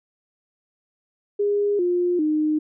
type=tone with pitch steps; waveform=sine; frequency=409.1 / 354.1 / 306.5 Hz; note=G#4 / F4 / D#4; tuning=-26 / +24 / -26 cents; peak=-18 dBFS; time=1.39-2.59 s; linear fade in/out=10 ms; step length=400 ms; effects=none